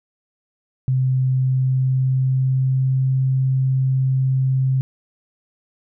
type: tone with pitch glide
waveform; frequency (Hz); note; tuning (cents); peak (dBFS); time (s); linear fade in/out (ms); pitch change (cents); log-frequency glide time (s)
sine; 130 to 131.81; C3 to C3; -11 to +13; -15; 0.88-4.81; 0; +24; 1.28-3.12
effects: none